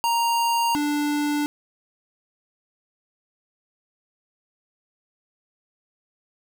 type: tone pair in turn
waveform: square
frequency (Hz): 933 / 293.9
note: A#5 / D4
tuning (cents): +1 / +1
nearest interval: octave + minor sixth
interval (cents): 2000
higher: first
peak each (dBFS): -20 / -22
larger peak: first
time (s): 0.04-0.75 / 0.75-1.46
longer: neither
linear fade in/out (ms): 0
effects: none

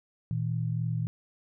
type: tone pair together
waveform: sine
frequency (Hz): 116.72 / 160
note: A#2 / D#3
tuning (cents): +3 / +49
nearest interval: perfect fourth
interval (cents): 546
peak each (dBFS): -29 / -31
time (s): 0.31-1.07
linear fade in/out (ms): 0
effects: none

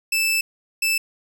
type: tone bursts at uneven times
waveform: sawtooth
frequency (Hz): 2637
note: E7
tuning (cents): 0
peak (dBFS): -15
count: 2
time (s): 0.12-0.41 / 0.82-0.98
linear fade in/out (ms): 5
effects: 9-bit

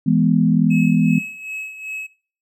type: chord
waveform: sine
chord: E major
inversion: none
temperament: equal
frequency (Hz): 164.81 / 207.7 / 246.9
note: E3 / G#3 / B3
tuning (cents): 0 / 0 / 0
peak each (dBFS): -17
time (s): 0.06-1.19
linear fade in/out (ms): 10
type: tone with tremolo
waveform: triangle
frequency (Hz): 2572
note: E7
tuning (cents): -43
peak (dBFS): -24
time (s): 0.7-2.07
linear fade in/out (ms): 10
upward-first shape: sine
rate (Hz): 2.6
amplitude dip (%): 65
effects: noise-tail reverb RT60 0.4 s tail -18 dB re dry

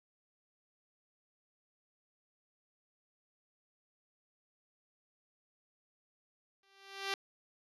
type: tone with exponential growth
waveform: 5% pulse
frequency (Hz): 392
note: G4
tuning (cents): 0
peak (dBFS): -20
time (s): 6.63-7.14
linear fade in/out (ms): 1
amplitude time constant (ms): 110
effects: low-pass 7000 Hz 12 dB/octave

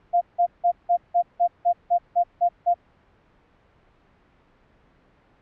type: tone bursts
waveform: sine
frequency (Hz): 698.5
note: F5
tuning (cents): 0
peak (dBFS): -15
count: 11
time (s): 0.13-2.743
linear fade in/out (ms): 20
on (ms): 83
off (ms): 170
effects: pink hiss -59 dBFS RMS until 5.41 s + low-pass 2000 Hz 12 dB/octave

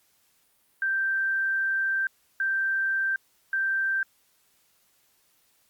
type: tone bursts at uneven times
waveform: sine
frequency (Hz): 1568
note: G6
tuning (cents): 0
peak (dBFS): -23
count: 3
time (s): 0.82-2.07 / 2.4-3.16 / 3.53-4.03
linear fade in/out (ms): 2
effects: white hiss -66 dBFS RMS until 5.69 s + Opus 48 kbps

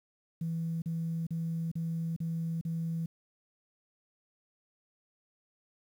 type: tone bursts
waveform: sine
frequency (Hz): 164.81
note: E3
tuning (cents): 0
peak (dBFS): -30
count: 6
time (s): 0.41-3.06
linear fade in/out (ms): 5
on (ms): 410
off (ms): 38
effects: tanh soft clip ceiling -26 dBFS + 10-bit

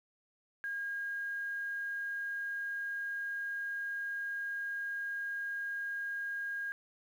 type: tone with quantisation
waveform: sine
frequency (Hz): 1625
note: G#6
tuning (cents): -38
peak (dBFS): -35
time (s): 0.64-6.72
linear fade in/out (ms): 0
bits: 10
effects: none

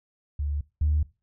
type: tone pair in turn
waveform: sine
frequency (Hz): 72.7 / 75.29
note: D2 / D2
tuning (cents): -17 / +44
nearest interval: minor second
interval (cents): 61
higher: second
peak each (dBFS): -25 / -19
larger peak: second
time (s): 0.39-0.61 / 0.81-1.03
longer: neither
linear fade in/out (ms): 5
effects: noise-tail reverb RT60 0.3 s tail -21 dB re dry + tanh soft clip ceiling -15 dBFS

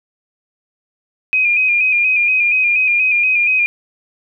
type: tone with vibrato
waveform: sine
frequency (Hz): 2465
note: D#7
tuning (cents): -17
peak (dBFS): -11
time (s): 1.33-3.66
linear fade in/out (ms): 0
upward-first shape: square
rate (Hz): 4.2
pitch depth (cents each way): 40
effects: none

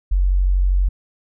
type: tone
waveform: sine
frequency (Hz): 46.25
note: F#1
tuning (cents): 0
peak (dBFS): -13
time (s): 0.11-0.89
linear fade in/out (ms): 10
effects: none

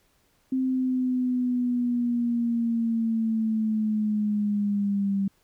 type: linear sweep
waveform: sine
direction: down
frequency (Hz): 261.6 to 195.7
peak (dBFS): -22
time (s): 0.52-5.28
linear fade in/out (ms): 5
effects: pink hiss -66 dBFS RMS until 5.43 s

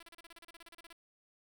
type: tone bursts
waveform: 5% pulse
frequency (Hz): 335.7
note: E4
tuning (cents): +32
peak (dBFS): -40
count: 16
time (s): 0-0.929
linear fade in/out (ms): 5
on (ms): 29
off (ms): 31
effects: 11-bit

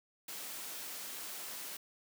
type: high-pass noise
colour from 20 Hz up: white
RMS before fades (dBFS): -44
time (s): 0.28-1.77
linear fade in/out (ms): 5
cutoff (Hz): 210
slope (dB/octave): 12
effects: none

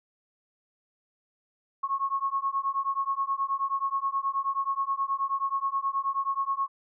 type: beating tone pair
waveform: sine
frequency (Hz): 1090 / 1099.4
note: C#6 / C#6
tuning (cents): -29 / -15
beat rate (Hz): 9.4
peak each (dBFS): -29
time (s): 1.83-6.68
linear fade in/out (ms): 10
effects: none

